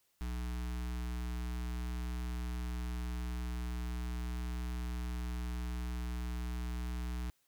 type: tone with notch filter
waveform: square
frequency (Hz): 60.2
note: B1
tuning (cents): -44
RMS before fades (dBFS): -38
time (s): 0.21-7.3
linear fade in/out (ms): 0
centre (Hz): 540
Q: 1.3
effects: white hiss -75 dBFS RMS until 7.47 s